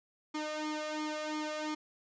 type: tone with flanger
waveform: sawtooth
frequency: 305.7 Hz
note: D#4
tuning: 30 cents flat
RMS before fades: -37 dBFS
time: 0.34-1.75 s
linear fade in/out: 10 ms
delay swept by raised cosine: 0.9 to 1.56 ms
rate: 2.9 Hz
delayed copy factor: +0.85
effects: resampled to 16000 Hz